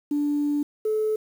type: tone pair in turn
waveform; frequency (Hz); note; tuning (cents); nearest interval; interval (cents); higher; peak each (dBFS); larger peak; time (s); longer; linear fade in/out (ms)
sine; 291.8 / 432; D4 / A4; -11 / -32; perfect fifth; 679; second; -20; neither; 0.11-0.63 / 0.85-1.16; first; 5
effects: tanh soft clip ceiling -17 dBFS + 8-bit